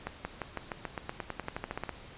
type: accelerating click train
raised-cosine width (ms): 0.5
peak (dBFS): -19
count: 18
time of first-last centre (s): 0.07-1.893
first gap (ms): 180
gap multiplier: 0.93
effects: pink hiss -50 dBFS RMS until 2.17 s + resampled to 8000 Hz